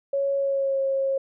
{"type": "tone with pitch glide", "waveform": "sine", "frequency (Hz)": [554.4, 541.4], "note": ["C#5", "C#5"], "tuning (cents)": [0, -41], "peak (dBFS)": -21, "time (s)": [0.13, 1.18], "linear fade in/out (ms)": 5, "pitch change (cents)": -41, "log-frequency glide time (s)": [0.36, 0.8], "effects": []}